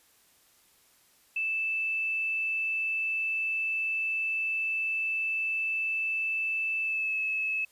sine tone with pitch glide, 2637 to 2595 Hz, E7 to E7, 0 to -28 cents, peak -27 dBFS, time 1.36-7.65 s, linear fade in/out 5 ms, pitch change -28 cents, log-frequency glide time 6.82-7.16 s, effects white hiss -63 dBFS RMS until 7.71 s + resampled to 32000 Hz

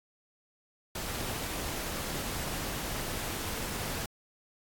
pink noise, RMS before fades -36 dBFS, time 0.95-4.06 s, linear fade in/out 5 ms, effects AAC 64 kbps

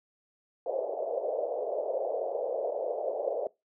pink band-pass noise, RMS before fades -32 dBFS, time 0.66-3.47 s, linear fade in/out 2 ms, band 460 to 660 Hz, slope 48 dB/octave, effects noise-tail reverb RT60 0.2 s tail -21 dB re dry

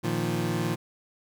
25% pulse chord, Bb suspended fourth, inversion none, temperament equal, 116.54 / 155.56 / 174.61 Hz, Bb2 / Eb3 / F3, 0 / 0 / 0 cents, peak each -27 dBFS, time 0.03-0.76 s, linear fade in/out 20 ms, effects none

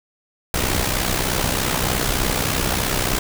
pink noise with amplitude modulation, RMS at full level -18 dBFS, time 0.54-3.19 s, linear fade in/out 2 ms, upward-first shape sine, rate 63.3 Hz, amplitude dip 65%, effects none

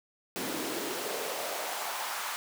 pink noise with high-pass filter sweep, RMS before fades -35 dBFS, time 0.36-2.36 s, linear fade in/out 0 ms, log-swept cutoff 250 to 1100 Hz, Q 2.2, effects none

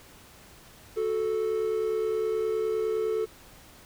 triangle tone pair together, 368.5 / 438.2 Hz, F#4 / A4, -7 / -7 cents, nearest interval minor third, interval 300 cents, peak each -30 / -24 dBFS, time 0.96-3.26 s, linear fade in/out 20 ms, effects pink hiss -52 dBFS RMS until 3.85 s

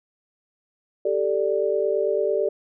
sine chord, G suspended second, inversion none, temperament just, 392 / 441 / 588 Hz, G4 / A4 / D5, 0 / +4 / +2 cents, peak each -24 dBFS, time 1.05-2.49 s, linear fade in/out 5 ms, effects none

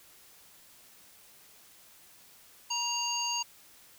harmonic tone with a mistuned harmonic, 932.3 Hz, A#5, in tune, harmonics 1 / 3 / 5 / 7, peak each -35 / -35 / -35 / -35 dBFS, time 2.7-3.43 s, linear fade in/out 10 ms, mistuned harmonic 1, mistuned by +39 cents, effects white hiss -57 dBFS RMS until 3.98 s

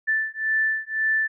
sine beating tone pair, 1760 / 1761.9 Hz, A6 / A6, 0 / +2 cents, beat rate 1.9 Hz, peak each -24 dBFS, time 0.07-1.28 s, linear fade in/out 20 ms, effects none

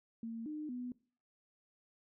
sine tone with pitch steps, 228.1 / 303.9 / 247.4 Hz, A#3 / D#4 / B3, -37 / -41 / +3 cents, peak -39 dBFS, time 0.23-0.92 s, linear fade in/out 2 ms, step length 230 ms, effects noise-tail reverb RT60 0.4 s tail -20 dB re dry

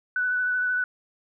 sine tone with vibrato, 1490 Hz, F#6, 12 cents sharp, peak -22 dBFS, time 0.16-0.84 s, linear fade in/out 2 ms, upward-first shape triangle, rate 13 Hz, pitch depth 21 cents each way, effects none

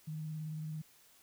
sine tone with vibrato, 155.56 Hz, D#3, in tune, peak -38 dBFS, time 0.07-0.82 s, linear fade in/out 10 ms, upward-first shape triangle, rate 18 Hz, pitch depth 31 cents each way, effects white hiss -64 dBFS RMS until 1.22 s

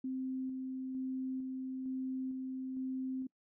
sine tone with tremolo, 260.7 Hz, C4, 6 cents flat, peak -35 dBFS, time 0.04-3.27 s, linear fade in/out 5 ms, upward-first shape square, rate 1.1 Hz, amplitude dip 25%, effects noise-tail reverb RT60 0.1 s tail -25 dB re dry

